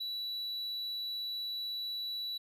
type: tone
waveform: triangle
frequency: 3938 Hz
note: B7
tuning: 6 cents flat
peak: -34 dBFS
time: 0-2.38 s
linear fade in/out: 10 ms
effects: none